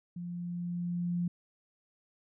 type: tone with level ramp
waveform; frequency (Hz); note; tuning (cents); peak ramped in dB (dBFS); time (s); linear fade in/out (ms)
sine; 174.61; F3; 0; -37 to -28; 0.16-1.28; 5
effects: none